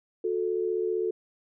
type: tone pair together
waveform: sine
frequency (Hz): 363.3 / 438.8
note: F#4 / A4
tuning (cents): -32 / -5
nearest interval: minor third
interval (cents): 327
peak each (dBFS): -28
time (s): 0.24-1.11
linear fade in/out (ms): 5
effects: none